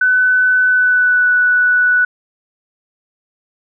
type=tone with pitch glide; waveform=sine; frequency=1504 to 1480.7 Hz; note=F#6 to F#6; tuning=+28 to +1 cents; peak=-9 dBFS; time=0.01-2.05 s; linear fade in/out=5 ms; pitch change=-27 cents; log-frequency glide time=0.65-1.3 s; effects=none